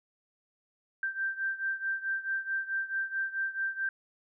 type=beating tone pair; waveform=sine; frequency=1568 / 1572.6 Hz; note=G6 / G6; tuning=0 / +5 cents; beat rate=4.6 Hz; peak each=-32 / -35 dBFS; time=1.03-3.89 s; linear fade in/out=2 ms; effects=none